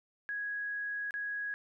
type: tone with dropouts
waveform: sine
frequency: 1661.2 Hz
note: G#6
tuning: in tune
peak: -34 dBFS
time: 0.29-1.54 s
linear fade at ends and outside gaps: 0 ms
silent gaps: 1.108-1.14 s
effects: none